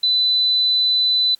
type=tone; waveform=sine; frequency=4000 Hz; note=B7; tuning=21 cents sharp; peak=-14 dBFS; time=0.03-1.35 s; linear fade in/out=5 ms; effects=white hiss -57 dBFS RMS until 1.39 s + AAC 64 kbps